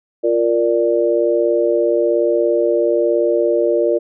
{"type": "chord", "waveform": "sine", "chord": "Bb major", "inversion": "second", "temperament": "equal", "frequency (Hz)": [349.2, 466.2, 587.3], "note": ["F4", "Bb4", "D5"], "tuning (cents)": [0, 0, 0], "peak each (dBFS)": -17, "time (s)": [0.23, 3.99], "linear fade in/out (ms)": 20, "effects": []}